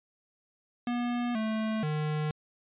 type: tone with pitch steps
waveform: square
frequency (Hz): 241.7 / 218.9 / 152.4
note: B3 / A3 / D#3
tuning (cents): -37 / -9 / -36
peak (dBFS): -29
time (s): 0.87-2.31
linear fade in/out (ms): 2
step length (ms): 480
effects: resampled to 8000 Hz